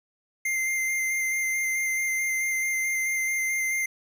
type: tone with vibrato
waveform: square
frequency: 2093 Hz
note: C7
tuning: in tune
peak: -25 dBFS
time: 0.45-3.86 s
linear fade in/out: 5 ms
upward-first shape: square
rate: 4.6 Hz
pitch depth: 11 cents each way
effects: 11-bit